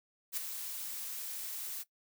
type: noise with ADSR envelope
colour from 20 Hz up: blue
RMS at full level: -33 dBFS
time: 0.32-1.84 s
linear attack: 52 ms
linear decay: 8 ms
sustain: -8 dB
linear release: 28 ms
effects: noise-tail reverb RT60 0.1 s tail -18 dB re dry